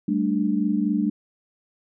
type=chord; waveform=sine; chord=G suspended second; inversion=none; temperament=equal with one note detuned; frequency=196 / 220 / 295 Hz; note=G3 / A3 / D4; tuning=0 / 0 / +8 cents; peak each=-24 dBFS; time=0.08-1.1 s; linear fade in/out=5 ms; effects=none